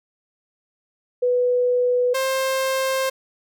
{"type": "tone pair in turn", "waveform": ["sine", "sawtooth"], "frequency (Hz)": [493.9, 529.2], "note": ["B4", "C5"], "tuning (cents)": [0, 20], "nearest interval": "minor second", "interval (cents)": 120, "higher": "second", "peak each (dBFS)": [-16, -16], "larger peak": "neither", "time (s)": [[1.22, 2.14], [2.14, 3.1]], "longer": "second", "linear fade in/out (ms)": 10, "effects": []}